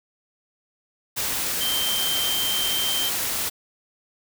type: tone in noise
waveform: sine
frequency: 3136 Hz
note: G7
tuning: in tune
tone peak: -24 dBFS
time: 1.6-3.1 s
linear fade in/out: 20 ms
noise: white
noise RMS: -26 dBFS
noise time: 1.16-3.5 s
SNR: -1 dB
effects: none